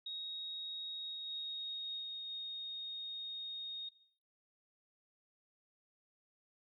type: tone with pitch glide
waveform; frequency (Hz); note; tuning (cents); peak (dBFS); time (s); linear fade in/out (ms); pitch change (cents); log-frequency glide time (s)
sine; 3767 to 3719; A#7 to A#7; +17 to -5; -40; 0.06-3.89; 5; -22; 0.91-2.33
effects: noise-tail reverb RT60 0.6 s tail -18 dB re dry